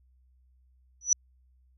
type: tone with exponential growth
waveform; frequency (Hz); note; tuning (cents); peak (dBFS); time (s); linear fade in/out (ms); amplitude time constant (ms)
sine; 5920; F#8; 0; -15; 1.01-1.13; 2; 25
effects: added 63 Hz sine -60 dBFS peak until 1.77 s